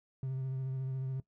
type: tone with vibrato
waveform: triangle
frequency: 131.9 Hz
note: C3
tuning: 14 cents sharp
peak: -31 dBFS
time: 0.23-1.2 s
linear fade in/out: 2 ms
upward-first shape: sine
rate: 14 Hz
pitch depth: 24 cents each way
effects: noise-tail reverb RT60 0.1 s tail -19 dB re dry + tanh soft clip ceiling -27 dBFS